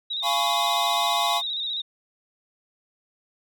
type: tone with vibrato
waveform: sine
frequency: 3758 Hz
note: A#7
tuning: 13 cents sharp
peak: -26 dBFS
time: 0.1-1.82 s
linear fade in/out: 10 ms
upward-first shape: square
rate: 15 Hz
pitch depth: 46 cents each way
type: chord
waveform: square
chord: C# dominant seventh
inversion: first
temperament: just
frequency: 693 / 831.5 / 997.9 / 1108.7 Hz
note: E#5 / G#5 / B5 / C#6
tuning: -14 / +2 / +18 / 0 cents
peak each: -28 / -28 / -30 / -28 dBFS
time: 0.22-1.42 s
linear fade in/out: 50 ms
effects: none